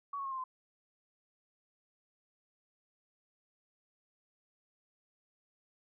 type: tone with pitch steps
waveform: sine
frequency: 1128 / 1102.9 / 1078.3 / 1054.3 / 1030.8 Hz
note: C#6 / C#6 / C#6 / C6 / C6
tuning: +30 / -9 / -48 / +13 / -26 cents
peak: -36 dBFS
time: 0.13-0.44 s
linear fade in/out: 5 ms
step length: 62 ms
effects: none